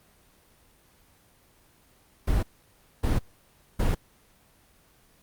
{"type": "noise bursts", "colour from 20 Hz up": "brown", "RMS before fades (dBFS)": -23, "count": 3, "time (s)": [2.27, 3.95], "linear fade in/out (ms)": 10, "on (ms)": 160, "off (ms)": 600, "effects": ["pink hiss -60 dBFS RMS until 5.22 s", "Opus 24 kbps"]}